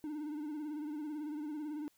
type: tone with vibrato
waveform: triangle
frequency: 300.8 Hz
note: D4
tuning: 42 cents sharp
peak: -36 dBFS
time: 0.04-1.88 s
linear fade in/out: 0 ms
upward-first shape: sine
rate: 18 Hz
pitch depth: 67 cents each way
effects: white hiss -72 dBFS RMS until 1.97 s